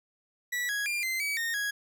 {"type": "tone with pitch steps", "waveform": "40% pulse", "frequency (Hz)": [1950, 1661, 2396, 2072, 2279, 1842, 1658], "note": ["B6", "G#6", "D7", "C7", "C#7", "A#6", "G#6"], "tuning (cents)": [-23, 0, 34, -17, 47, -21, -3], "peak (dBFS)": -28, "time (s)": [0.52, 1.71], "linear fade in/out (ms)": 10, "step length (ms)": 170, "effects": []}